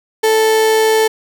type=tone with amplitude modulation; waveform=35% pulse; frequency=440 Hz; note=A4; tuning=in tune; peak=-7 dBFS; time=0.23-1.08 s; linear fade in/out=10 ms; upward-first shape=sine; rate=113 Hz; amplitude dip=25%; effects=none

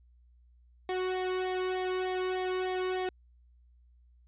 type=tone with flanger; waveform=sawtooth; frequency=370 Hz; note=F#4; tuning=in tune; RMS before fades=-32 dBFS; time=0.89-3.09 s; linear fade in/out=2 ms; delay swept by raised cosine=0.71 to 1.23 ms; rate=3.3 Hz; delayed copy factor=-0.9; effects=added 60 Hz sine -58 dBFS peak until 4.27 s + resampled to 8000 Hz

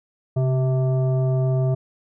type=tone with frequency modulation; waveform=sine; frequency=132.3 Hz; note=C3; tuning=20 cents sharp; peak=-17 dBFS; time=0.36-1.75 s; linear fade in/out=10 ms; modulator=518 Hz; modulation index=0.55; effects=none

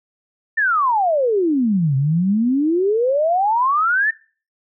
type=exponential two-way sweep; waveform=sine; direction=down then up; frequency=1823 to 130.81 to 1823 Hz; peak=-14 dBFS; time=0.57-4.11 s; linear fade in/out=10 ms; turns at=1.96 s; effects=noise-tail reverb RT60 0.4 s tail -22 dB re dry

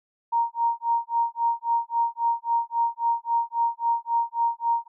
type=tone with tremolo; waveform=sine; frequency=932.3 Hz; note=A#5; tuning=in tune; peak=-18 dBFS; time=0.32-4.88 s; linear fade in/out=10 ms; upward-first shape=sine; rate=3.7 Hz; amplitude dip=100%; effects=none

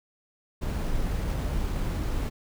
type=noise with sample-and-hold; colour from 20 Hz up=brown; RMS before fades=-28 dBFS; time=0.61-2.3 s; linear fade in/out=20 ms; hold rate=11025 Hz; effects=none

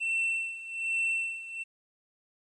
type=tone with tremolo; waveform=triangle; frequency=2692 Hz; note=E7; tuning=36 cents sharp; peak=-24 dBFS; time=0-1.64 s; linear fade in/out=20 ms; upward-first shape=sine; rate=1.2 Hz; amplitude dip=80%; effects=resampled to 24000 Hz + 11-bit

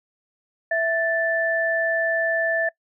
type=tone pair together; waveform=sine; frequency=659.3 / 1760 Hz; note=E5 / A6; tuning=0 / 0 cents; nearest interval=octave + perfect fourth; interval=1700 cents; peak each=-22 dBFS; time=0.71-2.69 s; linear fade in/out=5 ms; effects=noise-tail reverb RT60 0.1 s tail -22 dB re dry

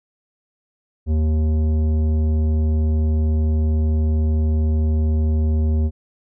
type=tone with tanh clipping; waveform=triangle; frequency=77.78 Hz; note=D#2; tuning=in tune; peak=-17 dBFS; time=1.06-5.91 s; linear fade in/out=50 ms; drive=16 dB; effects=none

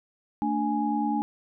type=tone cluster; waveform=sine; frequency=223.4 / 293.3 / 832 Hz; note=A3 / D4 / G#5; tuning=+27 / -2 / +3 cents; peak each=-28 dBFS; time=0.42-1.22 s; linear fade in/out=0 ms; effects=none

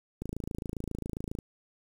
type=click train; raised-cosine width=3 ms; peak=-22 dBFS; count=33; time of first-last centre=0.22-1.388 s; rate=27.4 Hz; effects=8-bit

